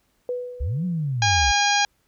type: tone with exponential decay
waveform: sine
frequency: 493.9 Hz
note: B4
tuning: in tune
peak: -22 dBFS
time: 0.29-1.12 s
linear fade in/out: 1 ms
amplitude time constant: 180 ms
type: linear two-way sweep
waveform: sine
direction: up then down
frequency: 54 to 185 to 55.5 Hz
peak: -22 dBFS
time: 0.6-1.52 s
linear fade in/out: 10 ms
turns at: 0.85 s
type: harmonic tone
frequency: 815 Hz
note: G#5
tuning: 33 cents flat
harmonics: 1 / 2 / 3 / 4 / 5 / 6 / 7 / 8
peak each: -21 / -24 / -26 / -27 / -28 / -29 / -29 / -30 dBFS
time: 1.22-1.85 s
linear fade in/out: 2 ms
effects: pink hiss -67 dBFS RMS until 2.07 s